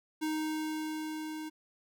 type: tone with level ramp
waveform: square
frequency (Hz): 311.1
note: D#4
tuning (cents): 0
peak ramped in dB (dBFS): -31 to -39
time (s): 0.21-1.5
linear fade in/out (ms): 20
effects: none